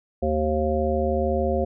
harmonic tone, 76.8 Hz, D#2, 22 cents flat, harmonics 1 / 3 / 5 / 7 / 9, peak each -26 / -28 / -27 / -25 / -28 dBFS, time 0.22-1.65 s, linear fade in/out 10 ms, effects none

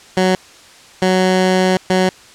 15% pulse tone bursts at uneven times, 185.7 Hz, F#3, 7 cents sharp, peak -5 dBFS, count 3, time 0.17-0.35 / 1.02-1.77 / 1.9-2.09 s, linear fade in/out 2 ms, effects white hiss -42 dBFS RMS until 2.34 s + low-pass 7000 Hz 12 dB/octave

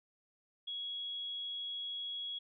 sine tone, 3331 Hz, G#7, 4 cents sharp, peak -38 dBFS, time 0.67-2.39 s, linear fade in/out 10 ms, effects none

